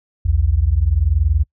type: tone pair together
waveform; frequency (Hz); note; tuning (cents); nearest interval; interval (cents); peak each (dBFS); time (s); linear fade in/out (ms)
sine; 61.7 / 82.36; B1 / E2; -1 / -1; perfect fourth; 500; -16 / -15; 0.25-1.44; 10
effects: noise-tail reverb RT60 0.1 s tail -26 dB re dry